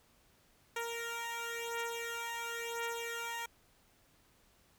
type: beating tone pair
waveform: 10% pulse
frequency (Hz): 465.1 / 466.06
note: A#4 / A#4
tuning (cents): -4 / 0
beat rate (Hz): 0.96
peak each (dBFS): -34 / -31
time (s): 0.76-3.46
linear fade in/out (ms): 5
effects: pink hiss -68 dBFS RMS until 4.78 s